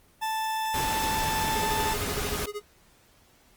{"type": "tone", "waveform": "40% pulse", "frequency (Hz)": 880, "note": "A5", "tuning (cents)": 0, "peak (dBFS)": -26, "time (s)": [0.21, 1.95], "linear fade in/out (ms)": 20}
{"type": "noise", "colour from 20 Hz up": "pink", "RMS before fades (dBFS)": -31, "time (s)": [0.74, 2.46], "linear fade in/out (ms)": 5}
{"type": "tone with tremolo", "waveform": "square", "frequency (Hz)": 415.4, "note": "G#4", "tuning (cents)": 0, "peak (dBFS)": -31, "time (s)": [1.55, 2.62], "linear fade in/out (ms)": 10, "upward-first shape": "sine", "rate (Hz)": 13, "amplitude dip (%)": 95}
{"effects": ["pink hiss -60 dBFS RMS until 3.56 s", "Opus 24 kbps"]}